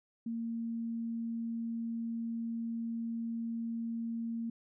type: tone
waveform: sine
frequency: 230 Hz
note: A#3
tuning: 23 cents flat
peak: -34 dBFS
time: 0.26-4.5 s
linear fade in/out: 5 ms
effects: none